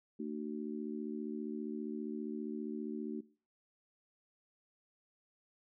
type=harmonic tone; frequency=75 Hz; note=D2; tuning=37 cents sharp; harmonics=3 / 4 / 5; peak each=-40 / -42 / -44 dBFS; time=0.19-3.21 s; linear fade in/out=10 ms; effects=noise-tail reverb RT60 0.4 s tail -21 dB re dry